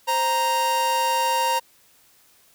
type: tone pair together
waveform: 45% pulse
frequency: 523.3 / 933 Hz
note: C5 / A#5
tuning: 0 / +1 cents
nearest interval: minor seventh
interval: 1001 cents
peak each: -28 / -20 dBFS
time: 0.07-1.6 s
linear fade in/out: 20 ms
effects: white hiss -57 dBFS RMS until 2.54 s